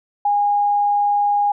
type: tone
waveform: sine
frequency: 819 Hz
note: G#5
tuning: 24 cents flat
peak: -14 dBFS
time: 0.25-1.52 s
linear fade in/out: 5 ms
effects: none